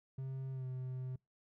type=tone with pitch glide; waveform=triangle; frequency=132.9 to 128.67 Hz; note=C3 to C3; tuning=+27 to -29 cents; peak=-37 dBFS; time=0.18-1.16 s; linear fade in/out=5 ms; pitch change=-56 cents; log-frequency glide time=0.52-0.65 s; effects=noise-tail reverb RT60 0.2 s tail -26 dB re dry